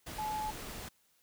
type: tone in noise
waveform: sine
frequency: 857 Hz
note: A5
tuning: 46 cents flat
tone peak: -34 dBFS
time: 0.18-0.51 s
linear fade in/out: 10 ms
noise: pink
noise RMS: -44 dBFS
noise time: 0.06-0.89 s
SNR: +7 dB
effects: white hiss -71 dBFS RMS until 1.22 s